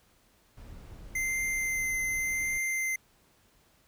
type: noise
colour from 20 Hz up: brown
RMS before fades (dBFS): -46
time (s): 0.57-2.58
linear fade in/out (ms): 5
type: tone with vibrato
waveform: square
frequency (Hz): 2078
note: C7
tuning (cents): -12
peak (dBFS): -29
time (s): 1.15-2.96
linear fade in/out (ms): 5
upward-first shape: triangle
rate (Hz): 0.87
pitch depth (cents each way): 12
effects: pink hiss -65 dBFS RMS until 3.87 s